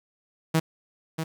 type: tone with echo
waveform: sawtooth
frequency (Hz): 160.7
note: E3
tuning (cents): -44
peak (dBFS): -15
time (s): 0.54-0.6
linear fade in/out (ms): 10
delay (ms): 640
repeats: 1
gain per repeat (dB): -8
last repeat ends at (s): 1.24
effects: 9-bit